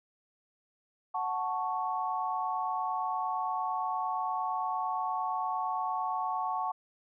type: chord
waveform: sine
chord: F# minor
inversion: none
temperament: equal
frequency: 740 / 880 / 1108.7 Hz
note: F#5 / A5 / C#6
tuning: 0 / 0 / 0 cents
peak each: -34 dBFS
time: 1.14-6.72 s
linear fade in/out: 10 ms
effects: none